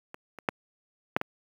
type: clicks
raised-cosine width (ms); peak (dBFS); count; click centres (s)
0.5; -25 / -27 / -9 / -6 / -15; 5; 0.144 / 0.387 / 0.488 / 1.165 / 1.214
effects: high-pass 150 Hz 12 dB/octave + 8-bit